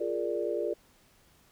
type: chord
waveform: sine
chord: Bb dominant seventh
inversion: second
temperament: equal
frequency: 349.2 / 415.3 / 466.2 / 587.3 Hz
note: F4 / Ab4 / Bb4 / D5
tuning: 0 / 0 / 0 / 0 cents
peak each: -34 dBFS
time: 0-0.74 s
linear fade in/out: 10 ms
effects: pink hiss -63 dBFS RMS until 1.51 s